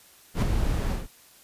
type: noise with ADSR envelope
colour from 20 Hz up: brown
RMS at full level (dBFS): -19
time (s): 0.34-1.08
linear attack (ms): 81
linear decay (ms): 10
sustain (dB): -6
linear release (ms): 170
effects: white hiss -54 dBFS RMS until 1.43 s + resampled to 32000 Hz